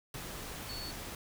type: tone in noise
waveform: sine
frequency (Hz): 4435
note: C#8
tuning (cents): 0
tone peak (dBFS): -42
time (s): 0.69-0.91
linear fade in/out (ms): 2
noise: pink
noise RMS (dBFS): -43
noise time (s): 0.14-1.15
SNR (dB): -2
effects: none